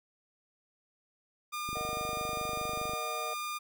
sawtooth tone, 1208 Hz, D6, 48 cents sharp, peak -31 dBFS, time 1.52-3.59 s, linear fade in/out 20 ms
click train, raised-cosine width 3 ms, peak -30 dBFS, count 32, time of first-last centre 1.69-2.935 s, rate 24.9 Hz
triangle chord, D# minor, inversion second, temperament equal, 466.2 / 622.3 / 740 Hz, A#4 / D#5 / F#5, 0 / 0 / 0 cents, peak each -41 / -39 / -40 dBFS, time 1.75-3.34 s, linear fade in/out 5 ms
effects none

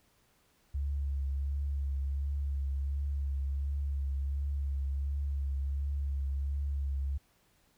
sine tone with vibrato, 69.6 Hz, C#2, 8 cents sharp, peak -30 dBFS, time 0.74-7.18 s, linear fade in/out 10 ms, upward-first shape triangle, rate 1.4 Hz, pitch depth 33 cents each way, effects pink hiss -69 dBFS RMS until 7.77 s

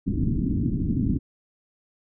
white low-pass noise, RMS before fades -24 dBFS, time 0.06-1.19 s, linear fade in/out 20 ms, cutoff 300 Hz, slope 48 dB/octave, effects none

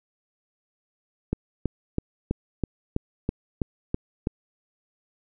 click train, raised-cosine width 3 ms, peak -11 dBFS, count 10, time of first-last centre 1.33-4.271 s, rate 3.06 Hz, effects none

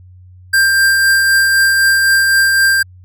square tone with tremolo, 1586 Hz, G6, 20 cents sharp, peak -8 dBFS, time 0.53-2.83 s, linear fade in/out 10 ms, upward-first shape triangle, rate 3.9 Hz, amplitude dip 30%, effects added 91 Hz sine -37 dBFS peak until 3.04 s

